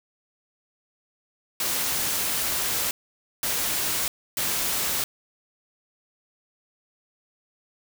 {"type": "noise bursts at uneven times", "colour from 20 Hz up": "white", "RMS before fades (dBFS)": -26, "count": 3, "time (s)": [[1.6, 2.91], [3.43, 4.08], [4.37, 5.04]], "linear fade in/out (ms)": 2, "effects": []}